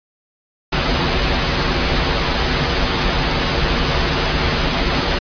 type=noise with comb filter; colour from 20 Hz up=pink; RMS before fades=-17 dBFS; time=0.72-5.19 s; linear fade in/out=10 ms; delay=9.7 ms; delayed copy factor=-0.65; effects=resampled to 11025 Hz